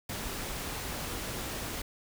pink noise, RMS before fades -37 dBFS, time 0.09-1.82 s, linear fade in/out 5 ms, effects none

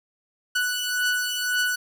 sawtooth beating tone pair, 1480 / 1481.9 Hz, F#6 / F#6, 0 / +2 cents, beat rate 1.9 Hz, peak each -21 / -24 dBFS, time 0.55-1.76 s, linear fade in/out 10 ms, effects none

